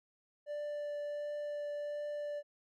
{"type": "tone with vibrato", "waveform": "triangle", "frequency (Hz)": 587.3, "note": "D5", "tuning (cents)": 0, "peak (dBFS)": -35, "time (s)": [0.46, 2.43], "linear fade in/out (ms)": 50, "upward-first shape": "triangle", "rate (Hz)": 1.4, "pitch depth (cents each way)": 8, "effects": []}